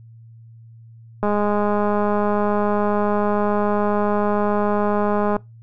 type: click train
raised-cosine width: 1 ms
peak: -8 dBFS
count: 857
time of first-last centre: 1.23-5.365 s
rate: 207 Hz
effects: noise-tail reverb RT60 0.2 s tail -22 dB re dry + added 114 Hz sine -41 dBFS peak until 5.62 s